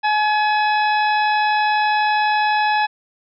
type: harmonic tone with a mistuned harmonic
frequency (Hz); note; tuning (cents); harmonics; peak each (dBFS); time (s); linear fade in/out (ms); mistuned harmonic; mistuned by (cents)
848; G#5; +36; 1 / 2 / 3 / 4 / 5 / 6; -16 / -22 / -26 / -32 / -32 / -36; 0.03-2.87; 20; 5; -110
effects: none